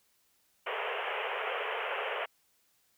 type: band-pass noise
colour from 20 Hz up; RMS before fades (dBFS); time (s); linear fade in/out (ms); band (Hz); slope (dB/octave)
pink; -35; 0.66-2.26; 10; 410 to 3100; 96
effects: white hiss -71 dBFS RMS until 2.97 s